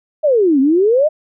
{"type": "exponential two-way sweep", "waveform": "sine", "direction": "down then up", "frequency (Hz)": [641, 259.1, 641], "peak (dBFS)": -9, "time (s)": [0.23, 1.09], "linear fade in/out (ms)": 20, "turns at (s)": 0.6, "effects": []}